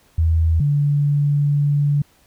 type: tone pair in turn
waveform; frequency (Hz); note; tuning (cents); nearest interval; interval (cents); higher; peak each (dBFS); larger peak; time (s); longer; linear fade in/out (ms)
sine; 81.4 / 144.58; E2 / D3; -21 / -27; minor seventh; 994; second; -13 / -14; first; 0.18-0.6 / 0.6-2.02; second; 5
effects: pink hiss -56 dBFS RMS until 2.26 s